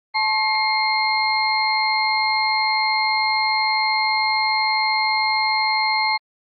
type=tone cluster; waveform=sine; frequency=869 / 1082 / 2131 / 4216 Hz; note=A5 / C#6 / C7 / C8; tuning=-22 / -42 / +31 / +12 cents; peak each=-21 / -28 / -21 / -24 dBFS; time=0.14-6.18 s; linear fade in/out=20 ms; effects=Opus 24 kbps